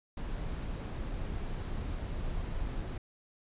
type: noise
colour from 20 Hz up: brown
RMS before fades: -36 dBFS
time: 0.17-2.98 s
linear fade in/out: 5 ms
effects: resampled to 8000 Hz